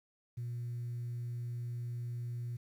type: tone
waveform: sine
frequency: 120 Hz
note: B2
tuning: 49 cents flat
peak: -35 dBFS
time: 0.37-2.57 s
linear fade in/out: 10 ms
effects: tanh soft clip ceiling -34 dBFS + 11-bit